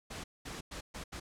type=noise bursts at uneven times; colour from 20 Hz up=pink; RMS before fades=-43 dBFS; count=5; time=0.1-0.24 / 0.45-0.61 / 0.71-0.81 / 0.94-1.04 / 1.12-1.2 s; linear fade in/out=10 ms; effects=low-pass 9000 Hz 12 dB/octave